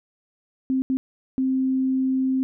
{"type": "tone bursts at uneven times", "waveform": "sine", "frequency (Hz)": 262.2, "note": "C4", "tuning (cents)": 4, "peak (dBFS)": -19, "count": 3, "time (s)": [[0.7, 0.82], [0.9, 0.97], [1.38, 2.43]], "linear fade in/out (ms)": 0, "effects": []}